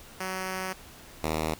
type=tone pair in turn; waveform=5% pulse; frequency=187.4 / 78.79 Hz; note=F#3 / D#2; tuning=+22 / +22 cents; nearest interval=octave + minor third; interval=1500 cents; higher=first; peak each=-20 / -16 dBFS; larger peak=second; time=0.2-0.73 / 1.23-1.54 s; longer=first; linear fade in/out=5 ms; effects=pink hiss -49 dBFS RMS until 1.59 s